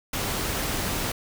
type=noise; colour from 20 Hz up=pink; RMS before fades=-28 dBFS; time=0.13-1.12 s; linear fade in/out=5 ms; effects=none